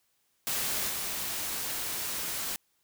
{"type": "noise with level steps", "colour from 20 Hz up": "white", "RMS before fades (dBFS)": [-31, -34], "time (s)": [0.47, 2.56], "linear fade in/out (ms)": 0, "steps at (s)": 0.89, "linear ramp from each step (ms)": 10, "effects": ["white hiss -73 dBFS RMS until 2.83 s"]}